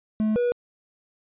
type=tone pair in turn; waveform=triangle; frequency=216 / 484.9 Hz; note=A3 / B4; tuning=-32 / -32 cents; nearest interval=octave + major second; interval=1400 cents; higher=second; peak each=-18 dBFS; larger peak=neither; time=0.2-0.36 / 0.36-0.52 s; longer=neither; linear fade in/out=0 ms; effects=resampled to 8000 Hz